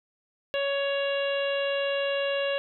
harmonic tone, 558 Hz, C#5, 11 cents sharp, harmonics 1 / 2 / 3 / 4 / 5 / 6 / 7, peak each -26 / -39 / -35 / -44 / -33 / -40 / -45 dBFS, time 0.54-2.58 s, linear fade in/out 0 ms, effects none

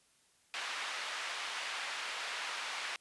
white band-pass noise, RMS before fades -40 dBFS, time 0.54-2.96 s, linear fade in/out 0 ms, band 900 to 2900 Hz, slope 12 dB/octave, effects white hiss -69 dBFS RMS until 3 s + resampled to 24000 Hz

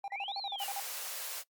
triangle tone bursts, 796 Hz, G5, 26 cents sharp, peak -34 dBFS, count 10, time 0.04-0.8 s, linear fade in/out 2 ms, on 40 ms, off 40 ms
sine exponential two-way sweep, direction up then down, 1860 to 4435 to 2667 Hz, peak -38 dBFS, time 0.1-0.68 s, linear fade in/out 50 ms, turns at 0.38 s
white high-pass noise, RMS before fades -40 dBFS, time 0.58-1.44 s, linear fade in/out 50 ms, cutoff 470 Hz, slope 48 dB/octave
effects noise-tail reverb RT60 0.1 s tail -20 dB re dry + Opus 48 kbps

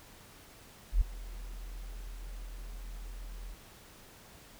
sine tone with ADSR envelope, 41.73 Hz, E1, 22 cents sharp, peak -19 dBFS, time 0.92-3.55 s, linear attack 90 ms, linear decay 8 ms, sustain -21 dB, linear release 24 ms, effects pink hiss -55 dBFS RMS until 4.59 s

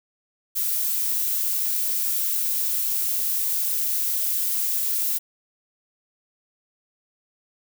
violet noise, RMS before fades -24 dBFS, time 0.55-5.19 s, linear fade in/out 20 ms, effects none

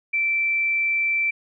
sine tone, 2336 Hz, D7, 10 cents flat, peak -19 dBFS, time 0.13-1.31 s, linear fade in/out 10 ms, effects none

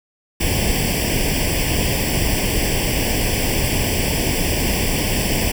pink noise with comb filter, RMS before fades -19 dBFS, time 0.4-5.52 s, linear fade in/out 10 ms, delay 0.38 ms, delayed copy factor +0.95, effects none

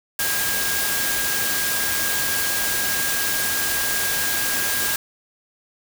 sine tone in noise, 1626 Hz, G#6, 37 cents flat, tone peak -27 dBFS, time 0.19-4.96 s, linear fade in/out 2 ms, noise white, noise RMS -23 dBFS, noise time 0.19-4.96 s, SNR -7 dB, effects none

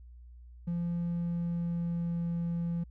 triangle tone with pitch glide, 172 to 170.22 Hz, F3 to F3, -26 to -44 cents, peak -27 dBFS, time 0.67-2.84 s, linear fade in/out 10 ms, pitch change -18 cents, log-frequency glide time 0.96-2.24 s, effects tanh soft clip ceiling -24 dBFS + added 60 Hz sine -48 dBFS peak until 2.9 s

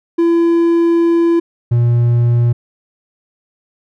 triangle tone pair in turn, 337.3 / 119.25 Hz, E4 / A#2, +40 / +40 cents, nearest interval octave + tritone, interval 1800 cents, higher first, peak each -7 dBFS, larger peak neither, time 0.18-1.4 / 1.71-2.53 s, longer first, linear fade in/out 10 ms, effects none

